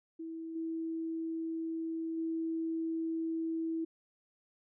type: tone with level steps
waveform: sine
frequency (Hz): 326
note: E4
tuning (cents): -19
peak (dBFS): -39 / -34 / -32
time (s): 0.19-3.85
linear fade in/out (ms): 10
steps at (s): 0.55 / 2.17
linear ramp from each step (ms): 10
effects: none